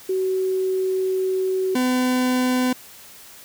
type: tone pair in turn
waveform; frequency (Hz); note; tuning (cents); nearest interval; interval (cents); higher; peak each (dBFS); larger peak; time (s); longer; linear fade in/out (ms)
sine / 40% pulse; 376.3 / 252.9; F#4 / B3; +29 / +41; perfect fifth; 688; first; -19 / -17; second; 0.09-1.75 / 1.75-2.73; first; 5
effects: white hiss -44 dBFS RMS until 3.44 s